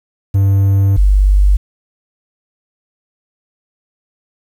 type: tone pair in turn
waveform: triangle / sine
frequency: 98 / 49 Hz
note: G2 / G1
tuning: 0 / 0 cents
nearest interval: octave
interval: 1200 cents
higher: first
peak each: -6 dBFS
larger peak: neither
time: 0.34-0.97 / 0.97-1.57 s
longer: first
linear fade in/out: 10 ms
effects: 7-bit